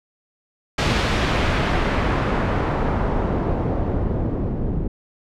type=noise with low-pass filter sweep; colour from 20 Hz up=pink; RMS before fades=-21 dBFS; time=0.78-4.88 s; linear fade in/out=5 ms; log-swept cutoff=4300 to 310 Hz; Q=0.78; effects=none